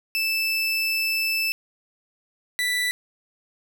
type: tone pair in turn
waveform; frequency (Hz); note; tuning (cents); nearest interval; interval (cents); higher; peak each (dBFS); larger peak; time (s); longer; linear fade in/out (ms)
30% pulse; 2637 / 1975.5; E7 / B6; 0 / 0; perfect fourth; 500; first; -19; neither; 0.15-1.52 / 2.59-2.91; first; 0
effects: none